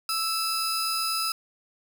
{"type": "tone pair together", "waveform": "sawtooth", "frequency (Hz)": [1318.5, 4984], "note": ["E6", "D#8"], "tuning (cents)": [0, 2], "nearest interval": "octave + major seventh", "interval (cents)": 2302, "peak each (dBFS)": -25, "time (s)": [0.09, 1.32], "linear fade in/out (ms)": 2, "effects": []}